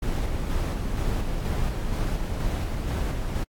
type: noise with tremolo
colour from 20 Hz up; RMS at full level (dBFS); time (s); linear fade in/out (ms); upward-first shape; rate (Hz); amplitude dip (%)
brown; -25; 0.02-3.44; 10; square; 2.1; 30
effects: AAC 64 kbps